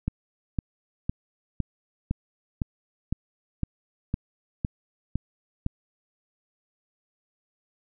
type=click train; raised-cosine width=5 ms; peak=-13 dBFS; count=12; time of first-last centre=0.08-5.664 s; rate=1.97 Hz; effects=none